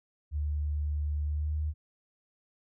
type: tone with pitch glide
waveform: sine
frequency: 74.2 to 76.29 Hz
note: D2 to D#2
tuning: +18 to -34 cents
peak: -28 dBFS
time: 0.31-1.74 s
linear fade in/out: 50 ms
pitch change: +48 cents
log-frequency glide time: 1.26-1.56 s
effects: none